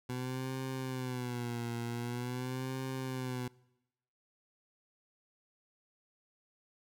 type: tone with vibrato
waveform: 20% pulse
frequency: 124.6 Hz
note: B2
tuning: 16 cents sharp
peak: -31 dBFS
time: 0.09-3.48 s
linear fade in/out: 5 ms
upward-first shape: sine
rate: 0.45 Hz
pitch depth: 96 cents each way
effects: noise-tail reverb RT60 0.9 s tail -23 dB re dry